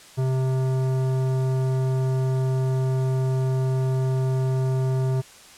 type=tone with tanh clipping; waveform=sine; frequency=130.81 Hz; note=C3; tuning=in tune; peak=-22 dBFS; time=0.17-5.22 s; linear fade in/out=20 ms; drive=15 dB; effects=white hiss -47 dBFS RMS until 5.57 s + low-pass 9000 Hz 12 dB/octave